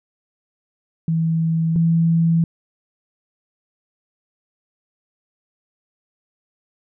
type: tone pair in turn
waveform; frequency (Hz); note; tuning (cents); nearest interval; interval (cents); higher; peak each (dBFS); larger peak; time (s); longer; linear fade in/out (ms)
sine; 163 / 165.56; E3 / E3; -19 / +8; unison; 27; second; -16 / -13; second; 1.08-1.76 / 1.76-2.44; neither; 2
effects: none